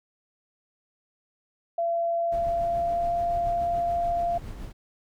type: tone with pitch glide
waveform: sine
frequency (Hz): 678 to 690.6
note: E5 to F5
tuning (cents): +49 to -20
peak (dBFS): -23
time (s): 1.78-4.38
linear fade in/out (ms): 5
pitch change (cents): +31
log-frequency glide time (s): 2.17-3.18
type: noise with tremolo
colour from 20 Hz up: brown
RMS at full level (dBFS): -36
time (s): 2.31-4.73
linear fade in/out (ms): 20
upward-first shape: triangle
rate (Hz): 7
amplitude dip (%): 40
effects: none